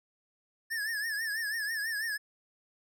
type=tone with vibrato; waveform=square; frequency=1748 Hz; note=A6; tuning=12 cents flat; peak=-32 dBFS; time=0.7-2.18 s; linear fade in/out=20 ms; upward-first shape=triangle; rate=6.1 Hz; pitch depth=120 cents each way; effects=none

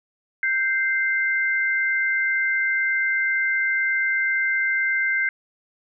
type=tone pair together; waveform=sine; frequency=1568 / 2083 Hz; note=G6 / C7; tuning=0 / -8 cents; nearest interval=perfect fourth; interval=492 cents; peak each=-22 dBFS; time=0.43-5.29 s; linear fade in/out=2 ms; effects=none

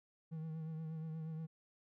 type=tone with vibrato; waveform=triangle; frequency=159.5 Hz; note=D#3; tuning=43 cents sharp; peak=-39 dBFS; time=0.31-1.47 s; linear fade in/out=20 ms; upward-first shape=triangle; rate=8.4 Hz; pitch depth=41 cents each way; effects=none

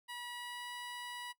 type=tone with pitch glide; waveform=15% pulse; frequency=968 to 974.2 Hz; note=B5 to B5; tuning=-35 to -24 cents; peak=-37 dBFS; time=0.08-1.33 s; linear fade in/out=20 ms; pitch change=+11 cents; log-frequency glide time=0.33-0.72 s; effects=noise-tail reverb RT60 0.1 s tail -18 dB re dry

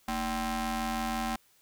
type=ring-modulated tone; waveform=sawtooth; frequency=271 Hz; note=C#4; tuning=39 cents flat; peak=-23 dBFS; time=0.08-1.36 s; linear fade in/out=5 ms; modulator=499 Hz; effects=white hiss -65 dBFS RMS until 1.61 s

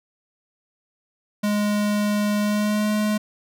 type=tone with pitch glide; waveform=square; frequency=207.7 to 211.5 Hz; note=G#3 to G#3; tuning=0 to +32 cents; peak=-20 dBFS; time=1.43-3.18 s; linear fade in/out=10 ms; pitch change=+32 cents; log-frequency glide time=2.4-2.91 s; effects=none

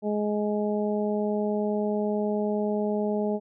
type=harmonic tone; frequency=209.4 Hz; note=G#3; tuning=15 cents sharp; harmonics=1 / 2 / 3 / 4; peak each=-27 / -28 / -31 / -37 dBFS; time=0.02-3.4 s; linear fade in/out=50 ms; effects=none

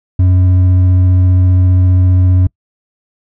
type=tone with hard clipping; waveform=sine; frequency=91.5 Hz; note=F#2; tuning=19 cents flat; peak=-7 dBFS; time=0.19-2.47 s; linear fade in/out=5 ms; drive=4 dB; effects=noise-tail reverb RT60 0.1 s tail -26 dB re dry

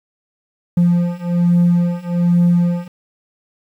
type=beating tone pair; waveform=triangle; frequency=173.5 / 174.7 Hz; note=F3 / F3; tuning=-11 / +1 cents; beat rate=1.2 Hz; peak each=-13 / -12 dBFS; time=0.77-2.88 s; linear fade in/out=5 ms; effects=tanh soft clip ceiling -3 dBFS + 8-bit

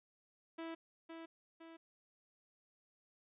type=tone with echo; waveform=sawtooth; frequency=328.4 Hz; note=E4; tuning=6 cents flat; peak=-39 dBFS; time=0.58-0.75 s; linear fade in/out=10 ms; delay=510 ms; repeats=2; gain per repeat=-5 dB; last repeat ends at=1.77 s; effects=resampled to 8000 Hz

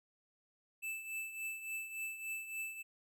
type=tone with tremolo; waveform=square; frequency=2637 Hz; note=E7; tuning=in tune; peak=-38 dBFS; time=0.82-2.83 s; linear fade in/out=20 ms; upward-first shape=triangle; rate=3.5 Hz; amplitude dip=70%; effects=none

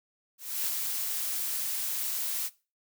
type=noise with ADSR envelope; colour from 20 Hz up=blue; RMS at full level=-29 dBFS; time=0.38-2.5 s; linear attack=290 ms; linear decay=25 ms; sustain=-3 dB; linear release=43 ms; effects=noise-tail reverb RT60 0.3 s tail -19 dB re dry

